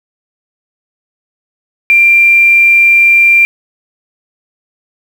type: tone with quantisation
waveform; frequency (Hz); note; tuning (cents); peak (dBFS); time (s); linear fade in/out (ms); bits
sine; 2374; D7; +18; -3; 1.9-3.45; 0; 5
effects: none